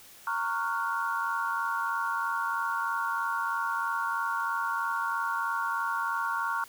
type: chord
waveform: sine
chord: Gb major seventh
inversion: first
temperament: equal with one note detuned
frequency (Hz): 924.8 / 1108.7 / 1396.9 / 1480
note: Bb5 / Db6 / F6 / Gb6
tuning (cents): -14 / 0 / 0 / 0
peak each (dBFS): -33 / -32 / -32 / -37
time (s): 0.27-6.64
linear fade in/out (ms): 2
effects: white hiss -52 dBFS RMS until 6.68 s